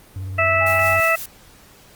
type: tone with vibrato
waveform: triangle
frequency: 94.9 Hz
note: F#2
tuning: 44 cents sharp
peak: -24 dBFS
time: 0.16-1 s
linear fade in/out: 0 ms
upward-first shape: sine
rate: 19 Hz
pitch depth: 69 cents each way
type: harmonic tone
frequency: 656 Hz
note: E5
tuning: 9 cents flat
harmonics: 1 / 2 / 3 / 4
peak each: -20 / -20 / -20 / -20 dBFS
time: 0.38-1.16 s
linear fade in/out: 10 ms
type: tone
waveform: sine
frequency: 819 Hz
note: G#5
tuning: 24 cents flat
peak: -27 dBFS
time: 0.6-0.97 s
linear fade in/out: 20 ms
type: noise with tremolo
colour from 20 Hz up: blue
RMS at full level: -30 dBFS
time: 0.66-1.26 s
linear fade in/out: 5 ms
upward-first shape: triangle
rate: 5.8 Hz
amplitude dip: 55%
effects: pink hiss -48 dBFS RMS until 1.95 s + Opus 32 kbps